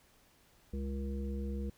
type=harmonic tone with a mistuned harmonic; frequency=68.4 Hz; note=C#2; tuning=23 cents flat; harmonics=1 / 3 / 5 / 7; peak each=-36 / -40 / -48 / -47 dBFS; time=0.73-1.7 s; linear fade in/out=5 ms; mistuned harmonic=7; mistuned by=-17 cents; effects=pink hiss -66 dBFS RMS until 1.77 s